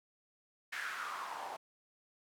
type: noise with band-pass filter sweep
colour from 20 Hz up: white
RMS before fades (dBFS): -42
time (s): 0.72-1.57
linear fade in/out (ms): 10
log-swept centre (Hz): 1800 to 740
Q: 4.1
effects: none